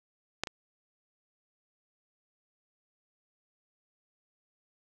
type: clicks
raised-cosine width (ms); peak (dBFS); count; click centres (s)
0.2; -12 / -20; 2; 0.436 / 0.472
effects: none